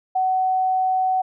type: tone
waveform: sine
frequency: 750 Hz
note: F#5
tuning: 23 cents sharp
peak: -17 dBFS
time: 0.15-1.22 s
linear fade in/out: 10 ms
effects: none